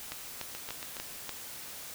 two click trains, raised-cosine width 0.2 ms, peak -22 / -19 dBFS, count 4 / 5, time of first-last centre 0.55-0.968 / 0.12-1.293 s, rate 7.18 / 3.41 Hz, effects white hiss -44 dBFS RMS until 1.94 s

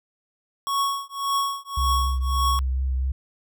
square tone with tremolo, 1108.7 Hz, C#6, in tune, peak -20 dBFS, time 0.67-2.59 s, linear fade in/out 0 ms, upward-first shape triangle, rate 1.8 Hz, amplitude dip 100%
sine tone with vibrato, 65.41 Hz, C2, in tune, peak -21 dBFS, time 1.77-3.12 s, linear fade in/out 5 ms, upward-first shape triangle, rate 4 Hz, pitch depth 28 cents each way
effects none

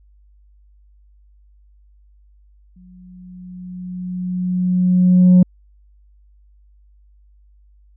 sine tone with exponential growth, 181.4 Hz, F#3, 34 cents flat, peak -3 dBFS, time 2.76-5.43 s, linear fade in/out 5 ms, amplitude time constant 580 ms, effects tanh soft clip ceiling -5 dBFS + added 50 Hz sine -48 dBFS peak until 7.96 s

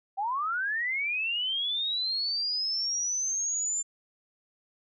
sine linear sweep, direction up, 752 to 7230 Hz, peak -27 dBFS, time 0.17-3.83 s, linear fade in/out 20 ms, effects none

